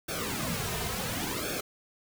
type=noise with flanger; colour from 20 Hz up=pink; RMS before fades=-33 dBFS; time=0.08-1.61 s; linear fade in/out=10 ms; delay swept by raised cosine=1 to 3.6 ms; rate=0.7 Hz; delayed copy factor=-0.9; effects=none